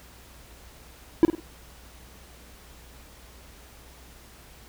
triangle tone with echo, 329.6 Hz, E4, in tune, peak -9 dBFS, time 1.23-1.25 s, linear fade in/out 0 ms, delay 50 ms, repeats 3, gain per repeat -9 dB, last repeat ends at 1.4 s, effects added 60 Hz sine -51 dBFS peak until 4.68 s + pink hiss -51 dBFS RMS until 4.68 s

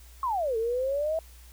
sine exponential two-way sweep, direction down then up, 1108.7 to 440 to 657 Hz, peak -25 dBFS, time 0.23-1.19 s, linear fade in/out 2 ms, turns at 0.57 s, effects added 60 Hz sine -48 dBFS peak until 1.52 s + white hiss -56 dBFS RMS until 1.52 s

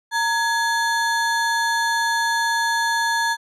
square ring-modulated tone, 1300 Hz, E6, 24 cents flat, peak -16 dBFS, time 0.11-3.37 s, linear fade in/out 50 ms, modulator 379 Hz, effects low-pass 9000 Hz 12 dB/octave

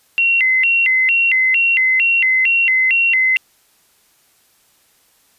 sine tone with vibrato, 2369 Hz, D7, 14 cents sharp, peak -11 dBFS, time 0.18-3.37 s, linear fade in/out 0 ms, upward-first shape square, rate 2.2 Hz, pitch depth 250 cents each way, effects white hiss -56 dBFS RMS until 5.38 s + resampled to 32000 Hz

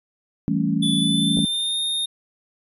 sine chord, A dominant seventh, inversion second, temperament equal, 164.81 / 196 / 220 / 277.2 Hz, E3 / G3 / A3 / C#4, 0 / 0 / 0 / 0 cents, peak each -24 dBFS, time 0.48-1.45 s, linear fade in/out 0 ms
square tone with pitch glide, 3469 to 3673 Hz, A7 to A#7, -25 to -26 cents, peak -22 dBFS, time 0.82-2.06 s, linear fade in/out 10 ms, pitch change +99 cents, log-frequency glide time 0.97-1.79 s
clicks, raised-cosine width 2 ms, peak -18 dBFS, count 2, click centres 1.372 / 1.39 s
effects resampled to 32000 Hz

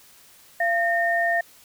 sine tone pair together, 685 / 1828.7 Hz, F5 / A#6, -34 / -34 cents, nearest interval octave + perfect fourth, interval 1700 cents, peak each -22 dBFS, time 0.6-1.41 s, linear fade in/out 5 ms, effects white hiss -52 dBFS RMS until 1.64 s

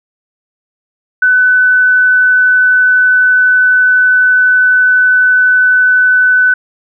sine tone, 1502 Hz, F#6, 26 cents sharp, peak -5 dBFS, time 1.22-6.54 s, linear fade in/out 5 ms, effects none

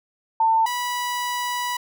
sine / sawtooth tone pair in turn, 896 / 979.9 Hz, A5 / B5, +31 / -14 cents, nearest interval major second, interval 155 cents, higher second, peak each -15 / -20 dBFS, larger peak first, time 0.4-0.66 / 0.66-1.77 s, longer second, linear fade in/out 5 ms, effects none

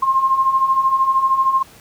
sine beating tone pair, 1053 / 1066 Hz, C6 / C6, +11 / +32 cents, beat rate 13 Hz, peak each -20 / -14 dBFS, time 0.02-1.63 s, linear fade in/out 10 ms, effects pink hiss -45 dBFS RMS until 1.8 s + high-pass 60 Hz 12 dB/octave

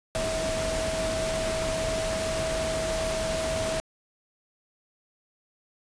sine tone in noise, 644 Hz, E5, 41 cents flat, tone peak -28 dBFS, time 0.15-3.8 s, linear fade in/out 0 ms, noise pink, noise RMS -31 dBFS, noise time 0.15-3.8 s, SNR 0 dB, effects resampled to 22050 Hz

